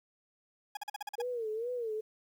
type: tone bursts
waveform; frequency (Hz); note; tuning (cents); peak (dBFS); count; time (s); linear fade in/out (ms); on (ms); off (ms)
40% pulse; 829; G#5; -3; -35; 8; 0.75-1.219; 5; 21; 43
type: tone with vibrato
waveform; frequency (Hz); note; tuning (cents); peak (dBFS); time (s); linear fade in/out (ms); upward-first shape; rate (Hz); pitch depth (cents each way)
sine; 462.6; A#4; -13; -33; 1.18-2.01; 10; sine; 2.3; 130
effects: 11-bit